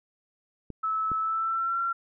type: clicks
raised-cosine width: 3 ms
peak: -24 dBFS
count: 2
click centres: 0.703 / 1.117 s
type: tone with pitch glide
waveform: sine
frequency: 1303 to 1366.2 Hz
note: E6 to F6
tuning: -20 to -38 cents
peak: -25 dBFS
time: 0.83-1.93 s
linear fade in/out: 10 ms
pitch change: +82 cents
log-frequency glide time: 1.18-1.8 s
effects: none